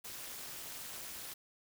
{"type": "noise with amplitude modulation", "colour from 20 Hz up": "white", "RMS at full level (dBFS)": -42, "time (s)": [0.04, 1.34], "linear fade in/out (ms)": 10, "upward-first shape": "sine", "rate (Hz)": 279, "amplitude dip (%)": 85, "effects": []}